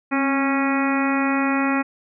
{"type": "harmonic tone with a mistuned harmonic", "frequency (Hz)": 275.1, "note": "C#4", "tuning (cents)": -13, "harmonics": [1, 2, 3, 4, 5, 6, 7, 8, 9], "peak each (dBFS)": [-20, -30, -28, -29, -28, -34, -29, -34, -30], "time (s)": [0.11, 1.83], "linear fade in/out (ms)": 20, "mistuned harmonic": 1, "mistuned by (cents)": -35, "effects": []}